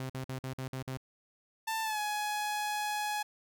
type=tone bursts; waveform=sawtooth; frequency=130.81 Hz; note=C3; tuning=in tune; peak=-32 dBFS; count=7; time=0-0.972 s; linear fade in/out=2 ms; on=96 ms; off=50 ms
type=tone with pitch glide; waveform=sawtooth; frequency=889 to 839.1 Hz; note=A5 to G#5; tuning=+18 to +18 cents; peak=-28 dBFS; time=1.67-3.23 s; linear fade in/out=10 ms; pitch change=-100 cents; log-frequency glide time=1.83-1.99 s
effects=none